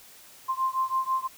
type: beating tone pair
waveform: sine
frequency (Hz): 1046.5 / 1052.6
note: C6 / C6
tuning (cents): 0 / +10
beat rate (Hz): 6.1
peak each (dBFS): -27 / -28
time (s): 0.48-1.28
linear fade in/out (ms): 20
effects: white hiss -51 dBFS RMS until 1.37 s